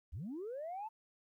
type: linear sweep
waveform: sine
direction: up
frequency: 54.9 to 901 Hz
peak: -39 dBFS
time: 0.12-0.89 s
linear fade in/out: 20 ms
effects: tanh soft clip ceiling -37 dBFS + 13-bit